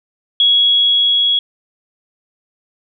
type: tone with level ramp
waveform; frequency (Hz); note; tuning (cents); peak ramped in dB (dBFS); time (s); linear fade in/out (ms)
sine; 3335; G#7; +7; -8 to -11; 0.4-1.39; 2
effects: none